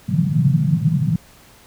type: band-pass noise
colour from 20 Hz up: pink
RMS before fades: -17 dBFS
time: 0.08-1.16 s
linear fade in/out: 5 ms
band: 130 to 180 Hz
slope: 48 dB/octave
effects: pink hiss -48 dBFS RMS until 1.66 s